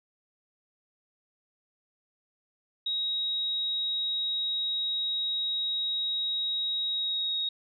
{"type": "tone with pitch glide", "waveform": "sine", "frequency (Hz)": [3800, 3765], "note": ["A#7", "A#7"], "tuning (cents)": [33, 16], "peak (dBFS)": -27, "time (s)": [2.86, 7.49], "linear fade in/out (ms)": 5, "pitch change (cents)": -17, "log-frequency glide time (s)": [6.89, 7.37], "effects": []}